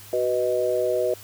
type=chord; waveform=sine; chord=B major; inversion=second; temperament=equal with one note detuned; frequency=374.5 / 493.9 / 622.3 Hz; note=F#4 / B4 / D#5; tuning=+21 / 0 / 0 cents; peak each=-26 / -24 / -24 dBFS; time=0.13-1.14 s; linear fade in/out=2 ms; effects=added 101 Hz sine -48 dBFS peak until 1.23 s + white hiss -45 dBFS RMS until 1.23 s